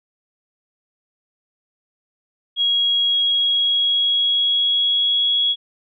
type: tone with pitch glide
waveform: sine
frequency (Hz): 3300 to 3338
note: G#7 to G#7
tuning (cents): -12 to +8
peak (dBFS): -15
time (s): 2.56-5.56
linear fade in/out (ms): 50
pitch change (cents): +20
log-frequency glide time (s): 3.06-5.27
effects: none